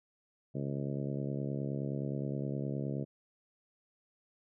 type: harmonic tone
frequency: 69.6 Hz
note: C#2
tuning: 8 cents sharp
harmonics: 2 / 3 / 4 / 5 / 6 / 7 / 8 / 9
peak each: -36 / -40 / -42 / -44 / -46 / -47 / -48 / -49 dBFS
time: 0.54-3.05 s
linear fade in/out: 20 ms
effects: none